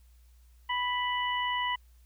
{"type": "harmonic tone", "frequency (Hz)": 987.8, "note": "B5", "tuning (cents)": 0, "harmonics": [1, 2, 3], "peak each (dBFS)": [-30, -33, -35], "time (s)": [0.69, 1.76], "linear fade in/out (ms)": 10, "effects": ["added 60 Hz sine -55 dBFS peak until 2.05 s", "white hiss -70 dBFS RMS until 2.05 s"]}